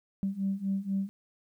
sine beating tone pair, 192.7 / 196.8 Hz, G3 / G3, -29 / +7 cents, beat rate 4.1 Hz, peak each -32 / -30 dBFS, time 0.23-1.09 s, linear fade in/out 0 ms, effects tanh soft clip ceiling -21 dBFS + 11-bit

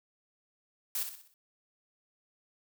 blue noise with echo, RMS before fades -33 dBFS, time 0.95-1.03 s, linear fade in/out 2 ms, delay 62 ms, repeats 5, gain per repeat -7 dB, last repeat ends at 1.34 s, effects none

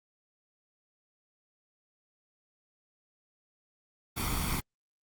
pink noise with comb filter, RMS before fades -31 dBFS, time 4.16-4.61 s, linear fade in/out 20 ms, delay 0.88 ms, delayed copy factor +0.7, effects Opus 32 kbps

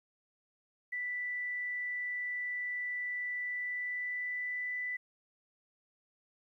sine tone with pitch glide, 1975.5 to 1988.1 Hz, B6 to B6, 0 to +11 cents, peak -34 dBFS, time 0.92-4.97 s, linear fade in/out 10 ms, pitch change +11 cents, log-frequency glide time 3.35-4.75 s, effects 12-bit

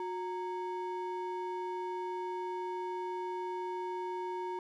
triangle ring-modulated tone, 645 Hz, E5, 38 cents flat, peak -30 dBFS, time 0-4.59 s, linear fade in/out 2 ms, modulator 282 Hz, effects none

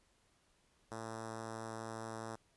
5% pulse tone with notch filter, 112.2 Hz, A2, 34 cents sharp, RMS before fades -45 dBFS, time 0.91-2.36 s, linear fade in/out 10 ms, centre 3000 Hz, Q 0.93, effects pink hiss -73 dBFS RMS until 2.56 s + resampled to 24000 Hz

